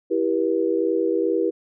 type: chord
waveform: sine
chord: E minor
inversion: none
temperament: equal with one note detuned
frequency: 329.6 / 392 / 481.2 Hz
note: E4 / G4 / B4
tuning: 0 / 0 / -45 cents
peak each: -23 dBFS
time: 0.1-1.51 s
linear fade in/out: 20 ms
effects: none